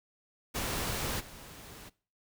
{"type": "noise with level steps", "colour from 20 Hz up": "pink", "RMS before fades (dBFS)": [-34, -49], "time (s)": [0.54, 1.9], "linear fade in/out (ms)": 20, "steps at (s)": 1.19, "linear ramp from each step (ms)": 20, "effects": ["noise-tail reverb RT60 0.4 s tail -21 dB re dry"]}